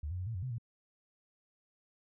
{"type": "tone with pitch steps", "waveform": "sine", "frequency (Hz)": [74.6, 90.2, 91.7, 114.3, 91, 128.8, 116.9], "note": ["D2", "F#2", "F#2", "A#2", "F#2", "C3", "A#2"], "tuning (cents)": [28, -44, -15, -34, -28, -27, 5], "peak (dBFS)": -35, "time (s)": [0.03, 0.583], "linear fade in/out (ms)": 5, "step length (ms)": 79, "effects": []}